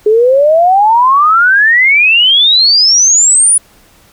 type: exponential sweep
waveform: sine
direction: up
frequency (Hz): 415.3 to 9956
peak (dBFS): -4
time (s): 0.06-3.58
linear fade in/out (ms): 5
effects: pink hiss -45 dBFS RMS until 4.12 s